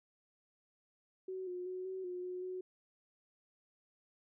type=tone with pitch steps; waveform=sine; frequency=375.1 / 360 / 368.9 / 376.9 / 359.8 / 363.6 / 368.8 Hz; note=F#4 / F#4 / F#4 / F#4 / F#4 / F#4 / F#4; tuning=+24 / -47 / -5 / +32 / -48 / -30 / -6 cents; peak=-39 dBFS; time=1.28-2.61 s; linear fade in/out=5 ms; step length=190 ms; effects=none